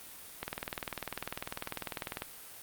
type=click train; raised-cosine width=0.3 ms; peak=-19 dBFS; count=37; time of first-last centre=0.43-2.221 s; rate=20.1 Hz; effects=white hiss -49 dBFS RMS until 2.62 s + Opus 32 kbps